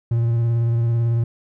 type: tone with vibrato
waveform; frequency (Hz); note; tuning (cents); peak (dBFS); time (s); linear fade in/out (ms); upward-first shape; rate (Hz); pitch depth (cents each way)
triangle; 116.7; A#2; +2; -14; 0.11-1.24; 5; sine; 18; 24
effects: none